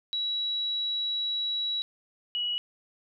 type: tone pair in turn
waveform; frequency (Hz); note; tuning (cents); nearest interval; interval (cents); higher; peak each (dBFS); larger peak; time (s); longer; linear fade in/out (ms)
sine; 3900 / 2922; B7 / F#7; -23 / -22; perfect fourth; 499; first; -27; neither; 0.13-1.82 / 2.35-2.58; first; 0
effects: none